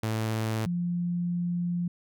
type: tone pair in turn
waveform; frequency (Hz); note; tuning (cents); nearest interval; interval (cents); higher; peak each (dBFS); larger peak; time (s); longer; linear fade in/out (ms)
sawtooth / sine; 110.5 / 174.65; A2 / F3; +8 / 0; minor sixth; 792; second; -23 / -26; first; 0.03-0.66 / 0.66-1.88; second; 5
effects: none